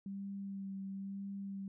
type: tone with vibrato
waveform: sine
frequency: 196 Hz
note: G3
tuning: in tune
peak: -40 dBFS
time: 0.06-1.68 s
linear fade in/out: 2 ms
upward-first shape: sine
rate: 1 Hz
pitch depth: 18 cents each way
effects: none